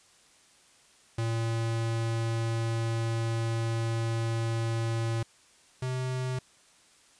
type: tone pair in turn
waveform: square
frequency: 114.4 / 128.41 Hz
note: A#2 / C3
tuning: -32 / -32 cents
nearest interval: major second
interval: 200 cents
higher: second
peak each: -28 / -30 dBFS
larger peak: first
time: 1.18-5.23 / 5.82-6.39 s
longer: first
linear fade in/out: 5 ms
effects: white hiss -60 dBFS RMS until 7.19 s + resampled to 22050 Hz